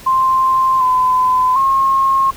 sine tone with pitch steps, 1048 / 1016 / 1077 Hz, C6 / B5 / C6, +2 / +49 / +50 cents, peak -10 dBFS, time 0.06-2.31 s, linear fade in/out 10 ms, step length 750 ms, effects pink hiss -37 dBFS RMS until 2.36 s

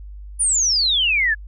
sine exponential sweep, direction down, 9800 to 1661.2 Hz, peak -15 dBFS, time 0.39-1.35 s, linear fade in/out 20 ms, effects added 50 Hz sine -33 dBFS peak until 1.47 s

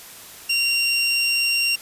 25% pulse tone, 2764 Hz, F7, 19 cents flat, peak -14 dBFS, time 0.49-1.76 s, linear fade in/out 10 ms, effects white hiss -41 dBFS RMS until 1.81 s + resampled to 32000 Hz

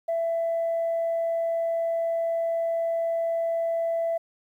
sine tone, 666 Hz, E5, 18 cents sharp, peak -22 dBFS, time 0.08-4.18 s, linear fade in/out 10 ms, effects tanh soft clip ceiling -20 dBFS + 10-bit

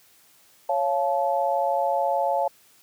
sine chord, Db augmented, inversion none, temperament just, 554.4 / 693 / 866.2 Hz, Db5 / F5 / A5, 0 / -14 / -27 cents, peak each -25 dBFS, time 0.69-2.48 s, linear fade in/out 5 ms, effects white hiss -57 dBFS RMS until 2.82 s + high-pass 80 Hz 12 dB/octave

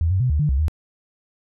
sine tone with pitch steps, 82.6 / 94 / 126.8 / 74 / 149.1 / 66.5 / 77.6 Hz, E2 / F#2 / B2 / D2 / D3 / C2 / D#2, +4 / +28 / +46 / +14 / +27 / +29 / -4 cents, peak -16 dBFS, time 0.01-0.682 s, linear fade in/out 0 ms, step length 96 ms, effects none

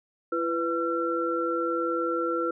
sine tone cluster, 337.3 / 496.2 / 1355 Hz, E4 / B4 / E6, +40 / +8 / +47 cents, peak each -29 dBFS, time 0.32-2.51 s, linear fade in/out 5 ms, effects none

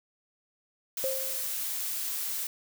blue noise, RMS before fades -33 dBFS, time 0.97-2.47 s, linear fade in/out 2 ms
sine tone with exponential decay, 530 Hz, C5, 22 cents sharp, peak -26 dBFS, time 1.04-1.6 s, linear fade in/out 0 ms, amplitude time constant 120 ms
effects none

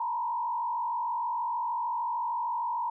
sine tone with frequency modulation, 950 Hz, A#5, 33 cents sharp, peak -28 dBFS, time 0-2.9 s, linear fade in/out 5 ms, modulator 46.5 Hz, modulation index 1.1, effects none

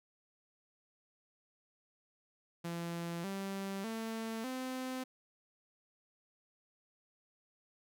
sawtooth tone with pitch steps, 170 / 195.28 / 224.3 / 257.7 Hz, F3 / G3 / A3 / C4, -46 / -6 / +34 / -26 cents, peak -34 dBFS, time 2.64-5.04 s, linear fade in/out 10 ms, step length 600 ms, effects none

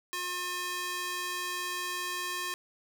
square tone with high-pass filter, 358.5 Hz, F4, 45 cents sharp, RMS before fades -35 dBFS, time 0.13-2.54 s, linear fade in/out 0 ms, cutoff 1200 Hz, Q 0.73, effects none

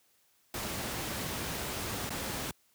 pink noise with dropouts, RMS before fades -36 dBFS, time 0.54-2.51 s, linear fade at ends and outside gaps 2 ms, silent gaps 2.094-2.104 s, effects white hiss -69 dBFS RMS until 2.74 s + high-pass 60 Hz 12 dB/octave

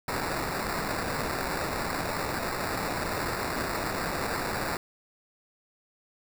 violet noise with sample-and-hold, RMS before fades -31 dBFS, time 0.08-4.77 s, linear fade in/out 2 ms, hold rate 3150 Hz, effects none

